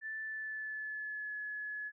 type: tone with pitch glide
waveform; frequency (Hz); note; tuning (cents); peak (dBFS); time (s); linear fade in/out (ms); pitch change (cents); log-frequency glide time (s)
sine; 1759 to 1702; A6 to G#6; -1 to +42; -38; 0.01-1.92; 50; -57; 0.22-1.35
effects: none